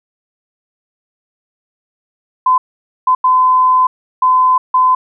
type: tone bursts at uneven times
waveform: sine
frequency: 1020 Hz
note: C6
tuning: 44 cents flat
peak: -7 dBFS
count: 5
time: 2.46-2.58 / 3.07-3.15 / 3.24-3.87 / 4.22-4.58 / 4.74-4.95 s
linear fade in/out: 5 ms
effects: none